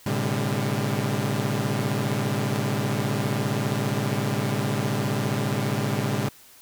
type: tone cluster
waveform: sawtooth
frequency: 110.2 / 129.6 / 144.6 / 200.6 Hz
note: A2 / C3 / D3 / G3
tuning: +3 / -16 / -27 / +40 cents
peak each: -25 dBFS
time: 0.06-6.29 s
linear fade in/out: 5 ms
effects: white hiss -51 dBFS RMS until 6.61 s